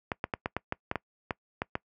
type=clicks; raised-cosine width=0.5 ms; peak=-14 dBFS; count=11; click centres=0.118 / 0.241 / 0.338 / 0.459 / 0.566 / 0.724 / 0.914 / 0.957 / 1.308 / 1.619 / 1.754 s; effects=noise-tail reverb RT60 0.1 s tail -24 dB re dry + high-pass 60 Hz 12 dB/octave